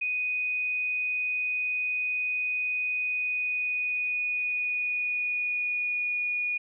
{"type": "tone with pitch glide", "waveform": "sine", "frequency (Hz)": [2489, 2453], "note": ["D#7", "D#7"], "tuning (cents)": [0, -25], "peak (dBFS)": -26, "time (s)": [0.01, 6.58], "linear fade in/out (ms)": 10, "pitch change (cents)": -25, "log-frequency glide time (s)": [3, 6.2], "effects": []}